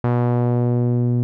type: tone with low-pass filter sweep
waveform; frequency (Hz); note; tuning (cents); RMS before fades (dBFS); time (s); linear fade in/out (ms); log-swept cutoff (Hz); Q
sawtooth; 121.4; B2; -29; -18; 0.04-1.23; 0; 1200 to 260; 0.98
effects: none